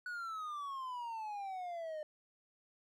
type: exponential sweep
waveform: triangle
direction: down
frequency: 1482 to 603 Hz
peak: -38 dBFS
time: 0.06-2.03 s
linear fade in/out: 2 ms
effects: none